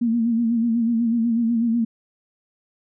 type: tone with vibrato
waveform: sine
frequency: 231.5 Hz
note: A#3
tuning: 12 cents flat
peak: -17 dBFS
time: 0.01-1.85 s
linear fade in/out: 10 ms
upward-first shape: sine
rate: 8.1 Hz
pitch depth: 59 cents each way
effects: none